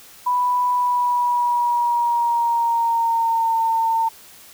sine tone with pitch glide, 987.8 to 905.8 Hz, B5 to A#5, 0 to -50 cents, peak -16 dBFS, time 0.26-4.09 s, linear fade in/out 10 ms, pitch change -150 cents, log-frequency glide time 0.72-3.6 s, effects white hiss -45 dBFS RMS until 4.53 s

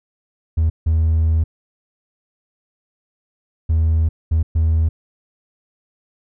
triangle tone bursts at uneven times, 80.4 Hz, E2, 43 cents flat, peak -10 dBFS, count 5, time 0.57-0.7 / 0.86-1.44 / 3.69-4.09 / 4.31-4.43 / 4.55-4.89 s, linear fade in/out 10 ms, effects tanh soft clip ceiling -8 dBFS

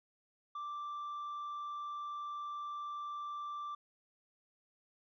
triangle tone with tanh clipping, 1174.7 Hz, D6, in tune, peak -40 dBFS, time 0.55-3.75 s, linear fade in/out 5 ms, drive 7 dB, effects none

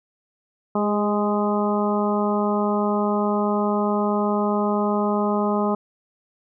harmonic tone with a mistuned harmonic, 207.7 Hz, G#3, in tune, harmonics 1 / 2 / 3 / 4 / 5 / 6, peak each -22 / -25 / -27 / -28 / -29 / -30 dBFS, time 0.75-5.75 s, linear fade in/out 5 ms, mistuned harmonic 2, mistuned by -20 cents, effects none

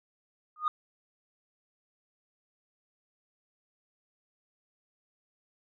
sine tone with exponential growth, 1230 Hz, D#6, 20 cents flat, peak -19 dBFS, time 0.56-0.68 s, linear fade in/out 2 ms, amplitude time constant 26 ms, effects tanh soft clip ceiling -21 dBFS

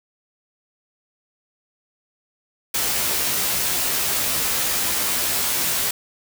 white noise with comb filter, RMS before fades -22 dBFS, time 2.74-5.91 s, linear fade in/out 5 ms, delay 15 ms, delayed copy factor +0.75, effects none

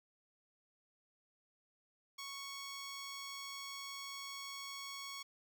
10% pulse tone, 1108.7 Hz, C#6, in tune, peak -36 dBFS, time 2.18-5.23 s, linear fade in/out 10 ms, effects none

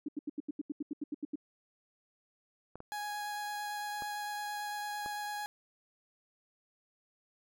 sine tone bursts, 293.9 Hz, D4, 1 cent sharp, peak -33 dBFS, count 13, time 0.06-1.357 s, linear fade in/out 5 ms, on 25 ms, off 81 ms
clicks, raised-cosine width 1 ms, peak -31 dBFS, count 4, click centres 2.756 / 2.804 / 4.022 / 5.061 s
30% pulse tone with vibrato, 831 Hz, G#5, 1 cent sharp, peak -34 dBFS, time 2.92-5.46 s, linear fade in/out 0 ms, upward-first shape sine, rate 8.9 Hz, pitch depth 8 cents each way
effects none

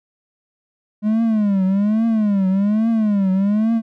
triangle tone with vibrato, 207.3 Hz, G#3, 3 cents flat, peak -12 dBFS, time 1.02-3.82 s, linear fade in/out 50 ms, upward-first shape triangle, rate 1.2 Hz, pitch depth 190 cents each way, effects none

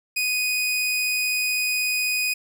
sawtooth tone, 2489 Hz, D#7, in tune, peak -18 dBFS, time 0.16-2.34 s, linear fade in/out 10 ms, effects none

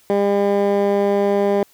15% pulse tone with band-pass filter, 201.1 Hz, G3, 44 cents sharp, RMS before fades -17 dBFS, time 0.1-1.63 s, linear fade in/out 0 ms, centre 440 Hz, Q 0.99, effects white hiss -54 dBFS RMS until 1.73 s

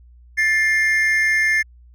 triangle tone pair together, 1760 / 2115 Hz, A6 / C7, 0 / +18 cents, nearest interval minor third, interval 318 cents, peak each -16 dBFS, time 0.37-1.63 s, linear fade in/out 20 ms, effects added 60 Hz sine -44 dBFS peak until 1.94 s

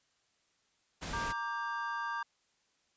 pink noise, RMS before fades -40 dBFS, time 1.01-1.33 s, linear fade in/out 20 ms
triangle chord, G minor, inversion first, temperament equal with one note detuned, 932.3 / 1174.7 / 1594.5 Hz, Bb5 / D6 / G6, 0 / 0 / +29 cents, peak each -37 dBFS, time 1.13-2.23 s, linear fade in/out 5 ms
effects white hiss -74 dBFS RMS until 2.96 s + resampled to 16000 Hz

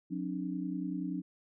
sine tone cluster, 180.6 / 270.5 / 300.9 Hz, F#3 / C#4 / D4, -42 / -42 / +42 cents, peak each -37 / -38 / -38 dBFS, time 0.1-1.22 s, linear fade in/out 20 ms, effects none

